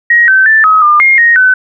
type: tone with pitch steps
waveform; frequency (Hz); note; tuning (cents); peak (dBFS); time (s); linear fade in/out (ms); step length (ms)
sine; 1889 / 1541 / 1766 / 1273 / 1203 / 2131 / 1869 / 1512; A#6 / G6 / A6 / D#6 / D6 / C7 / A#6 / F#6; +22 / -30 / +6 / +39 / +41 / +31 / +4 / +37; -3; 0.1-1.54; 5; 180
effects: none